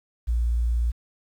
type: tone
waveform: sine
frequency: 58.5 Hz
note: A#1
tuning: 7 cents sharp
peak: -20 dBFS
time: 0.27-0.92 s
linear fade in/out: 20 ms
effects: 9-bit